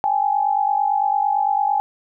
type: tone pair together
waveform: sine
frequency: 799.1 / 848 Hz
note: G5 / G#5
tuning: +33 / +36 cents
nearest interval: minor second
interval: 103 cents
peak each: -19 dBFS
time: 0.04-1.8 s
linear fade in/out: 0 ms
effects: none